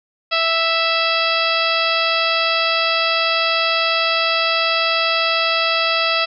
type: harmonic tone with a mistuned harmonic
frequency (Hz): 659.3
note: E5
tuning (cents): 0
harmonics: 1 / 2 / 3 / 4 / 5 / 6 / 7 / 8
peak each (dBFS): -23 / -21 / -26 / -21 / -24 / -26 / -26 / -27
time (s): 0.31-6.26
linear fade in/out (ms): 20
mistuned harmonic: 8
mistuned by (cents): -70
effects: none